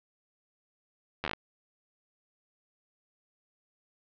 slowing click train, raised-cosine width 0.3 ms, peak -15 dBFS, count 7, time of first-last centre 1.24-1.334 s, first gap 11 ms, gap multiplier 1.14, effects low-pass 4000 Hz 12 dB/octave

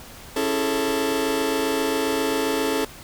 sawtooth chord, A major seventh, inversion first, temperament just, 275 / 330 / 412.5 / 440 Hz, C#4 / E4 / G#4 / A4, -14 / +2 / -12 / 0 cents, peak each -22 / -25 / -25 / -20 dBFS, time 0.36-2.85 s, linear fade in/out 5 ms, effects pink hiss -42 dBFS RMS until 3.03 s

